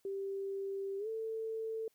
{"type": "tone with pitch glide", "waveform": "sine", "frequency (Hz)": [392, 445.1], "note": ["G4", "A4"], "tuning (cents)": [0, 20], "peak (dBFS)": -36, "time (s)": [0.05, 1.88], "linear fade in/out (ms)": 2, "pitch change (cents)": 220, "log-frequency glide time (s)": [0.98, 1.08], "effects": ["white hiss -75 dBFS RMS until 1.94 s"]}